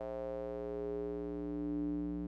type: tone with band-pass filter sweep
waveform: square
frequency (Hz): 59.1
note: A#1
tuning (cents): +24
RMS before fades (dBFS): -39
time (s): 0-2.27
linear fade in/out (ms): 5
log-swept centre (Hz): 590 to 250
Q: 5.3
effects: none